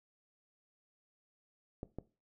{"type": "clicks", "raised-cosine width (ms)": 2, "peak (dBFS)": -27, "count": 2, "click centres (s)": [1.831, 1.986], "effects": ["noise-tail reverb RT60 0.3 s tail -18 dB re dry"]}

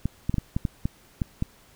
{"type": "clicks", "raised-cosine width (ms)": 5, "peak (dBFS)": -12, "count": 9, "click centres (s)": [0.056, 0.295, 0.342, 0.383, 0.565, 0.652, 0.855, 1.218, 1.424], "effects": ["pink hiss -56 dBFS RMS until 1.75 s"]}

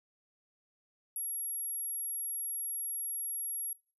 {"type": "tone", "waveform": "sine", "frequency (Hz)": 11260, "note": "F9", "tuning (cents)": 13, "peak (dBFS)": -34, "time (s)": [1.16, 3.73], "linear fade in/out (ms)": 2, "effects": ["noise-tail reverb RT60 0.4 s tail -24 dB re dry"]}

